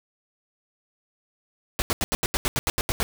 pink noise bursts, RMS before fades -24 dBFS, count 12, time 1.79-3.03 s, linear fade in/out 0 ms, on 30 ms, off 80 ms, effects none

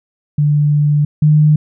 sine tone pair in turn, 147.6 / 151.66 Hz, D3 / D#3, +9 / -44 cents, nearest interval unison, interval 47 cents, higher second, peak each -9 / -6 dBFS, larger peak second, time 0.38-1.05 / 1.22-1.56 s, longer first, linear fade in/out 5 ms, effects none

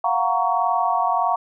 sine chord, Gb major seventh, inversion third, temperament equal with one note detuned, 698.5 / 740 / 932.3 / 1119.7 Hz, F5 / Gb5 / Bb5 / Db6, 0 / 0 / 0 / +17 cents, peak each -23 dBFS, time 0.04-1.36 s, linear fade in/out 5 ms, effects none

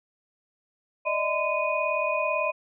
sine tone cluster, 597 / 635 / 1019 / 2479 Hz, D5 / D#5 / C6 / D#7, +28 / +35 / -46 / -7 cents, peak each -29 dBFS, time 1.05-2.52 s, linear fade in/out 20 ms, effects none

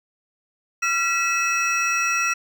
triangle tone cluster, 1371 / 1947 / 2595 / 5710 Hz, F6 / B6 / E7 / F8, -32 / -25 / -28 / +37 cents, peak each -22 / -27 / -21 / -27 dBFS, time 0.82-2.34 s, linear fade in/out 10 ms, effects none

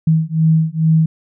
sine beating tone pair, 158.8 / 161.1 Hz, D#3 / E3, +36 / -39 cents, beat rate 2.3 Hz, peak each -14 / -14 dBFS, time 0.07-1.06 s, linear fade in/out 5 ms, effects none

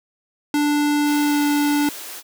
square tone with pitch glide, 293.7 to 291.7 Hz, D4 to D4, 0 to -12 cents, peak -17 dBFS, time 0.54-1.89 s, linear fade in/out 2 ms, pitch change -12 cents, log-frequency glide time 1.22-1.41 s
white high-pass noise, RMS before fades -34 dBFS, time 1.04-2.23 s, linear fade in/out 50 ms, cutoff 290 Hz, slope 24 dB/octave
effects none

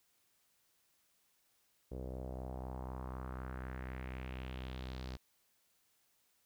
sawtooth tone with low-pass filter sweep, 64 Hz, C2, 38 cents flat, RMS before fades -44 dBFS, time 1.91-5.17 s, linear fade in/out 10 ms, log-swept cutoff 480 to 4800 Hz, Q 2.6, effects white hiss -75 dBFS RMS until 6.45 s

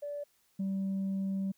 sine tone pair in turn, 580 / 193.55 Hz, D5 / G3, -22 / -22 cents, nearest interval octave + perfect fifth, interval 1900 cents, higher first, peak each -35 / -28 dBFS, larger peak second, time 0.02-0.24 / 0.59-1.52 s, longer second, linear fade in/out 10 ms, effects tanh soft clip ceiling -29 dBFS + white hiss -71 dBFS RMS until 1.57 s

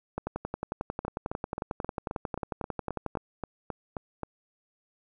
two click trains, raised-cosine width 1 ms, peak -17 / -19 dBFS, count 34 / 13, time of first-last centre 0.18-3.153 / 1.05-4.233 s, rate 11.1 / 3.77 Hz, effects none

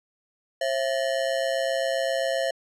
square ring-modulated tone, 603 Hz, D5, 46 cents sharp, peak -21 dBFS, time 0.61-2.51 s, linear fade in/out 5 ms, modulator 63.8 Hz, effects low-pass 8000 Hz 12 dB/octave

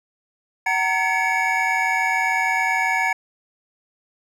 triangle tone cluster, 756 / 923 / 1707 / 2197 / 2277 Hz, F#5 / A#5 / G#6 / C#7 / C#7, +37 / -17 / +47 / -16 / +46 cents, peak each -23 dBFS, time 0.66-3.13 s, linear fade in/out 5 ms, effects none

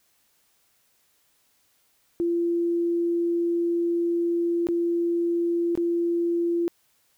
sine tone with dropouts, 341.8 Hz, F4, 37 cents flat, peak -21 dBFS, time 2.2-6.68 s, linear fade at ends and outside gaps 0 ms, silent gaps 4.67-4.687 / 5.753-5.775 s, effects white hiss -66 dBFS RMS until 7.17 s

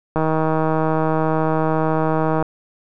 click train, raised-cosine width 1 ms, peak -6 dBFS, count 359, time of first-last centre 0.16-2.426 s, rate 158 Hz, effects none

